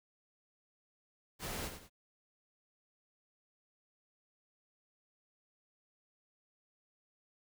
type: noise with echo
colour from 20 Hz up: pink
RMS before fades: -41 dBFS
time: 1.39-1.71 s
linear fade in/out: 50 ms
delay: 94 ms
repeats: 2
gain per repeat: -8 dB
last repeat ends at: 1.898 s
effects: none